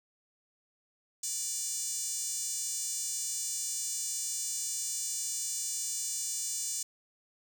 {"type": "tone with high-pass filter", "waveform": "5% pulse", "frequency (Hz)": 587.3, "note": "D5", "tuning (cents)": 0, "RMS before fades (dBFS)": -35, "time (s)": [1.23, 6.83], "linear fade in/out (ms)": 5, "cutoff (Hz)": 7400, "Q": 2.2, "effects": []}